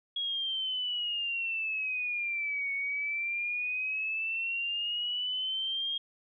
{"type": "exponential two-way sweep", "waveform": "sine", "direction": "down then up", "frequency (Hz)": [3322, 2217, 3251], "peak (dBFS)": -30, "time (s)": [0.16, 5.98], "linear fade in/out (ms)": 5, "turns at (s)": 2.73, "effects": []}